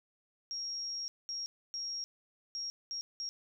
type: tone bursts at uneven times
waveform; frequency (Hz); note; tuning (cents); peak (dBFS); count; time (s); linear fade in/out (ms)
sine; 5588; F8; 0; -36; 6; 0.51-1.08 / 1.29-1.46 / 1.74-2.04 / 2.55-2.7 / 2.91-3.01 / 3.2-3.29; 0
effects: none